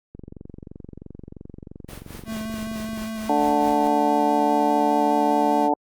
click train, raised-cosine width 3 ms, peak -25 dBFS, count 67, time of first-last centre 0.15-3.02 s, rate 23 Hz
pink noise with tremolo, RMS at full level -39 dBFS, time 1.88-3.88 s, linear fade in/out 10 ms, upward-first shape sine, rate 4.6 Hz, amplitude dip 80%
square tone with vibrato, 220 Hz, A3, in tune, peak -29 dBFS, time 2.25-5.7 s, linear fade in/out 50 ms, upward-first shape square, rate 4.9 Hz, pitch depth 15 cents each way
harmonic tone, 146.83 Hz, D3, in tune, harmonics 2 / 3 / 4 / 5 / 6, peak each -23 / -27 / -26 / -23 / -22 dBFS, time 3.29-5.74 s, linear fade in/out 5 ms
effects Opus 48 kbps

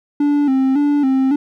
triangle tone with vibrato, 277.2 Hz, C#4, in tune, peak -10 dBFS, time 0.2-1.36 s, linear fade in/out 5 ms, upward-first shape square, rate 1.8 Hz, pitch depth 79 cents each way, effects none

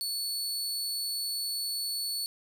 sawtooth tone, 4435 Hz, C#8, in tune, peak -28 dBFS, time 0.01-2.26 s, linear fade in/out 0 ms, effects none

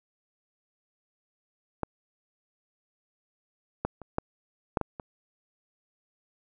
clicks, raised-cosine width 1 ms, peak -14 / -13 / -28 / -12 / -10 / -14 / -23 dBFS, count 7, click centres 1.833 / 3.85 / 4.017 / 4.184 / 4.772 / 4.813 / 4.998 s, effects none

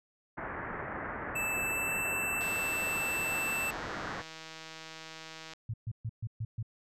white low-pass noise, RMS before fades -39 dBFS, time 0.37-4.22 s, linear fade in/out 10 ms, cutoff 1900 Hz, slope 48 dB/octave
square tone with pitch glide, 2637 to 2657 Hz, E7 to E7, 0 to +13 cents, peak -32 dBFS, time 1.35-3.71 s, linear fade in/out 10 ms, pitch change +13 cents, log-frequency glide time 1.59-1.97 s
click train, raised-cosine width 0.2 ms, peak -28 dBFS, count 501, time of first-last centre 2.41-5.535 s, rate 160 Hz
sine tone bursts, 112 Hz, A2, 31 cents sharp, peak -32 dBFS, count 6, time 5.69-6.628 s, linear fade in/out 5 ms, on 48 ms, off 130 ms
effects none

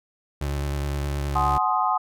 30% pulse tone with vibrato, 71.1 Hz, C#2, 45 cents sharp, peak -22 dBFS, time 0.41-1.58 s, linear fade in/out 5 ms, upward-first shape sine, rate 9.6 Hz, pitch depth 29 cents each way
sine chord, Ab dominant seventh, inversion third, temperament equal with one note detuned, 740 / 852.5 / 1046.5 / 1244.5 Hz, Gb5 / Ab5 / C6 / Eb6, 0 / +45 / 0 / 0 cents, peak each -25 dBFS, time 1.35-1.98 s, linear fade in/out 10 ms
effects none

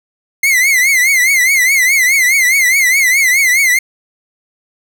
45% pulse tone with vibrato, 2093 Hz, C7, in tune, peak -8 dBFS, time 0.43-3.79 s, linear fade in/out 5 ms, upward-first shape triangle, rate 4.8 Hz, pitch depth 140 cents each way, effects 7-bit

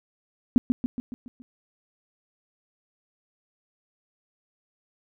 sine tone with echo, 246.9 Hz, B3, in tune, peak -12 dBFS, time 0.56-0.58 s, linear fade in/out 0 ms, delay 140 ms, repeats 6, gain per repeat -5 dB, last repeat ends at 1.42 s, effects none

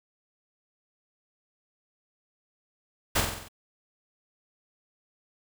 pink noise with echo, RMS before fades -24 dBFS, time 3.15-3.21 s, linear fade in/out 10 ms, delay 46 ms, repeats 6, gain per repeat -4 dB, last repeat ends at 3.486 s, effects none

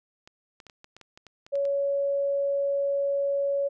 clicks, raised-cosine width 0.2 ms, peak -30 dBFS, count 12, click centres 0.275 / 0.602 / 0.667 / 0.698 / 0.844 / 0.966 / 1.013 / 1.175 / 1.267 / 1.465 / 1.555 / 1.653 s
sine tone, 560 Hz, C#5, 18 cents sharp, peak -23 dBFS, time 1.52-3.69 s, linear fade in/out 20 ms
effects none

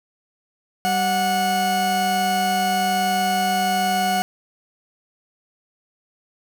40% pulse tone pair together, 193.53 / 733 Hz, G3 / F#5, -22 / -16 cents, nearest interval octave + major seventh, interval 2306 cents, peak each -25 / -18 dBFS, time 0.85-4.22 s, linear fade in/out 0 ms, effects 9-bit

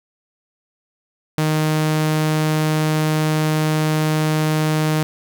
sawtooth tone, 155.1 Hz, D#3, 5 cents flat, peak -12 dBFS, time 1.38-5.03 s, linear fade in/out 0 ms, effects none

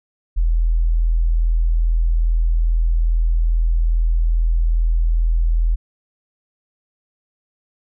sine tone, 41.2 Hz, E1, in tune, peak -13 dBFS, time 0.36-5.76 s, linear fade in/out 20 ms, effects none

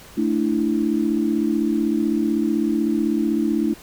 sine chord, A suspended fourth, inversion none, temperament equal, 220 / 293.7 / 329.6 Hz, A3 / D4 / E4, 0 / 0 / 0 cents, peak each -22 dBFS, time 0.17-3.74 s, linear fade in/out 10 ms, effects pink hiss -44 dBFS RMS until 3.82 s

